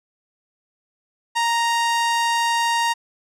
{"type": "tone", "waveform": "sawtooth", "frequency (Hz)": 932.3, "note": "A#5", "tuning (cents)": 0, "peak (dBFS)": -14, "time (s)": [1.35, 2.94], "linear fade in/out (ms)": 20, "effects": ["low-pass 9000 Hz 12 dB/octave"]}